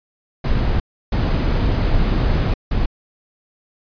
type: noise bursts at uneven times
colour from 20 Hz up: brown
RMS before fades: -17 dBFS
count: 3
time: 0.44-0.8 / 1.12-2.54 / 2.71-2.86 s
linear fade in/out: 5 ms
effects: resampled to 11025 Hz